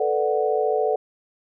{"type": "chord", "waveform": "sine", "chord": "B minor seventh", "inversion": "third", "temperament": "equal", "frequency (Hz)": [440, 493.9, 587.3, 740], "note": ["A4", "B4", "D5", "F#5"], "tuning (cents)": [0, 0, 0, 0], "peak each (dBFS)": [-22, -26, -26, -25], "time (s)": [0, 0.96], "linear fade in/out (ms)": 5, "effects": []}